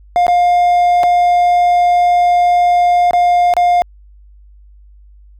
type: tone with dropouts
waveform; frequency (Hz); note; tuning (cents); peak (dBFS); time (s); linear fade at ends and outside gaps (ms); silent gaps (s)
triangle; 707; F5; +21; -6; 0.16-3.82; 0; 0.267-0.281 / 1.033-1.037 / 3.109-3.133 / 3.538-3.567
effects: added 50 Hz sine -39 dBFS peak until 5.39 s